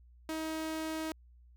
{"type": "tone", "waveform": "sawtooth", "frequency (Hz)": 317.2, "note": "D#4", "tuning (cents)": 33, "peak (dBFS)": -31, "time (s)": [0.29, 1.12], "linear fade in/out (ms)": 2, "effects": ["added 60 Hz sine -56 dBFS peak until 1.56 s"]}